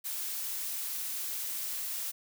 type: noise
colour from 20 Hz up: blue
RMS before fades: -36 dBFS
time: 0.04-2.12 s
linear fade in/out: 20 ms
effects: none